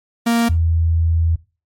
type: tone pair in turn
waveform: 45% pulse / sine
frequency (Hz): 233.1 / 82.41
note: A#3 / E2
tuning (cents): 0 / 0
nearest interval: octave + tritone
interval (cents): 1800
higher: first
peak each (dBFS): -13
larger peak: neither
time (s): 0.26-0.49 / 0.49-1.36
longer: second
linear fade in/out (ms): 10
effects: noise-tail reverb RT60 0.3 s tail -19 dB re dry + MP3 64 kbps